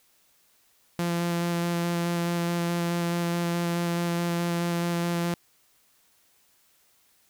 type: tone with vibrato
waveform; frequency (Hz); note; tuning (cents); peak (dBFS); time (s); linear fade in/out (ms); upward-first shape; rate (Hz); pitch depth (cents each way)
sawtooth; 171.7; F3; -29; -21; 0.99-5.34; 0; square; 4.7; 8
effects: white hiss -64 dBFS RMS until 7.29 s